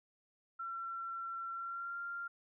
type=tone with pitch glide; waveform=sine; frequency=1356 to 1390.1 Hz; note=E6 to F6; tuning=+49 to -8 cents; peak=-39 dBFS; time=0.59-2.28 s; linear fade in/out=10 ms; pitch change=+43 cents; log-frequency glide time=1.51-1.99 s; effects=none